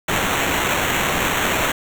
white noise with sample-and-hold, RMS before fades -20 dBFS, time 0.08-1.72 s, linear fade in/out 5 ms, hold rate 4900 Hz, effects none

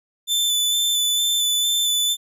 sawtooth tone with vibrato, 3518 Hz, A7, 1 cent flat, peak -15 dBFS, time 0.27-2.17 s, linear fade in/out 50 ms, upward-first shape square, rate 2.2 Hz, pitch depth 13 cents each way, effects none

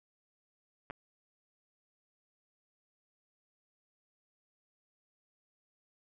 clicks, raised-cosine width 0.5 ms, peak -27 dBFS, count 2, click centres 0.901 / 0.908 s, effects none

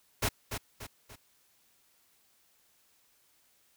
pink noise with echo, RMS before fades -29 dBFS, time 0.22-0.29 s, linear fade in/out 10 ms, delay 290 ms, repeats 3, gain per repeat -7 dB, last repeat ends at 1.16 s, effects white hiss -68 dBFS RMS until 3.76 s

